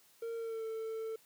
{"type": "tone with pitch glide", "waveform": "triangle", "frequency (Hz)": [460, 445.1], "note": ["A#4", "A4"], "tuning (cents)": [-23, 20], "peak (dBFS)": -35, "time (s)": [0.22, 1.16], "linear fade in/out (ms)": 5, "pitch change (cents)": -57, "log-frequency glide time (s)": [0.36, 0.64], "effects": ["white hiss -65 dBFS RMS until 1.25 s", "high-pass 100 Hz 12 dB/octave"]}